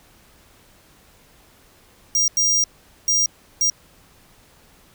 square tone bursts at uneven times, 5700 Hz, F8, 34 cents sharp, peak -16 dBFS, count 4, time 2.15-2.28 / 2.37-2.64 / 3.08-3.26 / 3.61-3.7 s, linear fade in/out 2 ms, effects pink hiss -53 dBFS RMS until 4.94 s

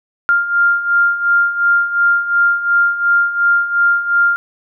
sine beating tone pair, 1396.9 / 1399.7 Hz, F6 / F6, 0 / +3 cents, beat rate 2.8 Hz, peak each -17 / -12 dBFS, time 0.29-4.36 s, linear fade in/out 0 ms, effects none

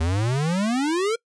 square exponential sweep, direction up, 77.78 to 472.1 Hz, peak -21 dBFS, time 0-1.16 s, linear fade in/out 10 ms, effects noise-tail reverb RT60 0.1 s tail -24 dB re dry + resampled to 22050 Hz

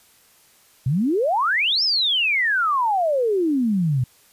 sine exponential two-way sweep, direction up then down, 119.7 to 5440 to 119.7 Hz, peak -17 dBFS, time 0.86-4.04 s, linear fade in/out 5 ms, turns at 1.83 s, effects white hiss -55 dBFS RMS until 4.32 s + resampled to 32000 Hz

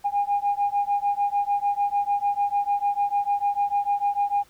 sine beating tone pair, 809 / 815.7 Hz, G#5 / G#5, -46 / -31 cents, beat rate 6.7 Hz, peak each -23 dBFS, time 0.04-4.44 s, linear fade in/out 20 ms, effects tanh soft clip ceiling -15 dBFS + pink hiss -57 dBFS RMS until 4.49 s

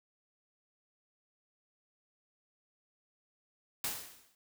white noise with exponential decay, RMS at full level -33 dBFS, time 3.84-4.35 s, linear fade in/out 2 ms, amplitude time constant 110 ms, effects none

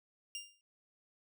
20% pulse tone with exponential decay, 2800 Hz, F7, 4 cents sharp, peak -33 dBFS, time 0.35-0.61 s, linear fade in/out 1 ms, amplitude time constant 56 ms, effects none

